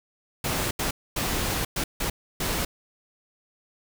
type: noise bursts at uneven times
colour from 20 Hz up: pink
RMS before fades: -27 dBFS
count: 6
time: 0.44-0.71 / 0.79-0.91 / 1.16-1.65 / 1.76-1.84 / 2-2.1 / 2.4-2.65 s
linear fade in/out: 5 ms
effects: none